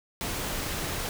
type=noise; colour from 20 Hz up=pink; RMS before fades=-32 dBFS; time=0.21-1.09 s; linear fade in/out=0 ms; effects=none